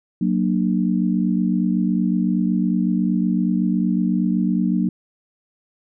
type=chord; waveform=sine; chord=Gb augmented; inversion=none; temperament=equal with one note detuned; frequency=185 / 233.1 / 298.5 Hz; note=Gb3 / Bb3 / D4; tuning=0 / 0 / +28 cents; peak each=-19 / -21 / -24 dBFS; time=0.21-4.89 s; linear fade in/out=5 ms; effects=none